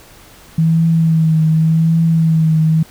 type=tone with vibrato; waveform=sine; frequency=161.2 Hz; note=E3; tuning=38 cents flat; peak=-9 dBFS; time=0.58-2.83 s; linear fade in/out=5 ms; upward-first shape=triangle; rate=0.87 Hz; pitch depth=40 cents each way; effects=pink hiss -42 dBFS RMS until 2.9 s